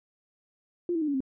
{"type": "tone with pitch steps", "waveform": "sine", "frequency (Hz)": [349.2, 325.8, 304, 283.6, 264.6], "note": ["F4", "E4", "D#4", "C#4", "C4"], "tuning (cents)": [0, -20, -40, 40, 20], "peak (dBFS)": -25, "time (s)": [0.89, 1.205], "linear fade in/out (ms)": 2, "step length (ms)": 63, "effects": []}